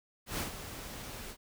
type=noise with ADSR envelope; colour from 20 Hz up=pink; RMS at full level=-34 dBFS; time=0.26-1.37 s; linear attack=120 ms; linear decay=130 ms; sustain=-10 dB; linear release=65 ms; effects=none